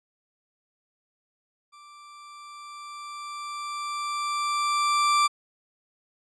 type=tone with level ramp; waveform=40% pulse; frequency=1174 Hz; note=D6; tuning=1 cent flat; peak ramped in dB=-47 to -17 dBFS; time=1.72-5.28 s; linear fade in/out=20 ms; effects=resampled to 22050 Hz